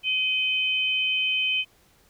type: tone pair together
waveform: sine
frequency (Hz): 2518 / 3063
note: D#7 / G7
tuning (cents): +20 / -41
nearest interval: minor third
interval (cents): 339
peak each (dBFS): -24 / -25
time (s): 0.03-1.65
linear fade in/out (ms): 50
effects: pink hiss -60 dBFS RMS until 2.09 s